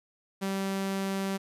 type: tone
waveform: sawtooth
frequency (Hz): 194.2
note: G3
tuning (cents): -16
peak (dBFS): -25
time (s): 0.41-1.38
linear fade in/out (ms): 20
effects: resampled to 32000 Hz + 11-bit